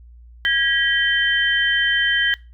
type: tone cluster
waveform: sine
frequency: 1640 / 1925 / 3097 Hz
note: G#6 / B6 / G7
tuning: -22 / -45 / -22 cents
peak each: -20 dBFS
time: 0.45-2.34 s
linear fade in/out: 0 ms
effects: noise-tail reverb RT60 0.3 s tail -22 dB re dry + added 59 Hz sine -41 dBFS peak until 2.53 s